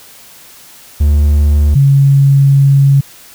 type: tone pair in turn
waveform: triangle / sine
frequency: 73.42 / 138.6 Hz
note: D2 / C#3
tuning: 0 / 0 cents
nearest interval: major seventh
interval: 1100 cents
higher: second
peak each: -4 dBFS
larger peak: neither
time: 1-1.75 / 1.75-3.01 s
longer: second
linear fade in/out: 10 ms
effects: white hiss -38 dBFS RMS until 3.34 s